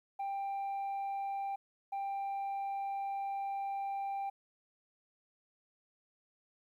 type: tone bursts at uneven times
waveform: sine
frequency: 790 Hz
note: G5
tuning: 13 cents sharp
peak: -32 dBFS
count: 2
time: 0.19-1.56 / 1.92-4.3 s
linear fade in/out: 10 ms
effects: tanh soft clip ceiling -34 dBFS + 12-bit